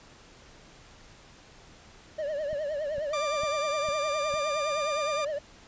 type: tone with vibrato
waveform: triangle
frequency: 594 Hz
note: D5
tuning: 20 cents sharp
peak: -27 dBFS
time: 2.18-5.39 s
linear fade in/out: 10 ms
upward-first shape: triangle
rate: 9.7 Hz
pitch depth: 130 cents each way
type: click train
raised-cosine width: 5 ms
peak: -31 dBFS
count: 5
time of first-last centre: 2.53-4.34 s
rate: 2.21 Hz
type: tone with pitch glide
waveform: sawtooth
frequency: 1185 to 1195.3 Hz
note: D6 to D6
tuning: +15 to +30 cents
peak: -26 dBFS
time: 3.13-5.25 s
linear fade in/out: 5 ms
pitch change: +15 cents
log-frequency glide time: 3.46-4.82 s
effects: pink hiss -53 dBFS RMS until 5.67 s + resampled to 16000 Hz